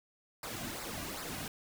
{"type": "noise with flanger", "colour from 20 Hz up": "pink", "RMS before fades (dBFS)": -41, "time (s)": [0.43, 1.48], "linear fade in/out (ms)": 2, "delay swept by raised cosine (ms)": [0.31, 2.31], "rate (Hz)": 2.6, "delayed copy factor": -0.7, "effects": []}